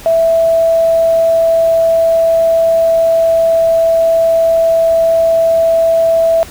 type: tone with quantisation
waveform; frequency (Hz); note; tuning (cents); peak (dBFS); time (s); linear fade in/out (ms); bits
sine; 659.3; E5; 0; -7; 0.06-6.43; 0; 6
effects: pink hiss -33 dBFS RMS until 6.5 s